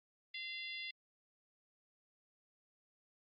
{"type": "harmonic tone", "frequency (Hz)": 689, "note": "F5", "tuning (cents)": -24, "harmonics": [3, 4, 5, 6, 7], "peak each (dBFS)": [-46, -48, -48, -54, -54], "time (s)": [0.34, 0.91], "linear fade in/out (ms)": 5, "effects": ["Opus 48 kbps"]}